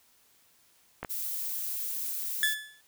clicks, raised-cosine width 0.5 ms, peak -20 dBFS, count 2, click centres 1.03 / 1.048 s
violet noise, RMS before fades -34 dBFS, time 1.09-2.55 s, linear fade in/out 20 ms
30% pulse tone with exponential decay, 1726 Hz, A6, 34 cents flat, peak -19 dBFS, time 2.43-2.81 s, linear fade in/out 1 ms, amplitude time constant 82 ms
effects white hiss -64 dBFS RMS until 2.87 s

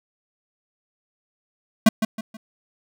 square tone with echo, 220 Hz, A3, in tune, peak -10 dBFS, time 1.86-1.89 s, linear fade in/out 5 ms, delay 160 ms, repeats 3, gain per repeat -9 dB, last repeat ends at 2.37 s, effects none

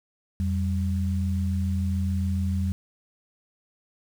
sine tone pair together, 86 / 193.06 Hz, F2 / G3, -26 / -26 cents, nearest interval octave + major second, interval 1400 cents, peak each -24 / -28 dBFS, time 0.4-2.72 s, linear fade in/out 0 ms, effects 8-bit

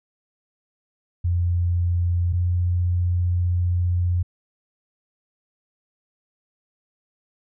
sine tone pair in turn, 87.31 / 88.48 Hz, F2 / F2, 0 / +23 cents, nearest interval unison, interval 23 cents, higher second, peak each -18 dBFS, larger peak neither, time 1.24-2.33 / 2.33-4.23 s, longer second, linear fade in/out 10 ms, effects none

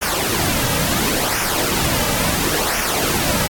pink noise with flanger, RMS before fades -19 dBFS, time 0.01-3.48 s, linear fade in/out 20 ms, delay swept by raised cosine 0.24 to 2.84 ms, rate 0.72 Hz, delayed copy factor -0.6, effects AAC 64 kbps

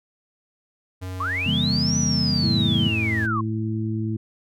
square tone with pitch glide, 92.5 to 89.76 Hz, F#2 to F2, 0 to +48 cents, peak -30 dBFS, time 1.01-3.27 s, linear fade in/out 20 ms, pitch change -52 cents, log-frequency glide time 1.16-2.05 s
sine linear two-way sweep, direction up then down, 1041 to 6000 to 1041 Hz, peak -23 dBFS, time 1.2-3.41 s, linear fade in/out 5 ms, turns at 1.98 s
sine chord, C# diminished seventh, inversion none, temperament just, 138.59 / 166.31 / 199.57 / 239.5 Hz, C#3 / E3 / G3 / Bb3, 0 / +16 / +31 / +47 cents, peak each -26 dBFS, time 1.46-2.89 s, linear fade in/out 5 ms
harmonic tone, 109.8 Hz, A2, 3 cents flat, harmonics 1 / 2 / 3, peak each -25 / -28 / -30 dBFS, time 2.43-4.17 s, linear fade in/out 10 ms
effects none

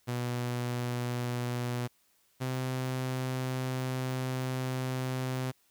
sawtooth tone pair in turn, 122.3 / 129.03 Hz, B2 / C3, -16 / -24 cents, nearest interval minor second, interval 92 cents, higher second, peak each -27 dBFS, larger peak neither, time 0.07-1.88 / 2.4-5.52 s, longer second, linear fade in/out 20 ms, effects white hiss -69 dBFS RMS until 5.7 s

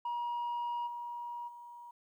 sine tone with level steps, 955 Hz, A#5, 42 cents sharp, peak -31 / -38 / -47 dBFS, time 0.05-1.91 s, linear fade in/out 5 ms, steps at 0.86 / 1.47 s, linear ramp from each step 20 ms, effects tanh soft clip ceiling -32 dBFS + 12-bit

